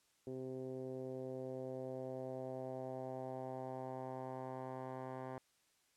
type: tone with low-pass filter sweep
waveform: 10% pulse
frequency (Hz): 130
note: C3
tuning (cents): -11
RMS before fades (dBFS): -45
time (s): 0.27-5.38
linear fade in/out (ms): 2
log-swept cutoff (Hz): 390 to 1200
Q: 2.3
effects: white hiss -75 dBFS RMS until 5.96 s + low-pass 10000 Hz 12 dB/octave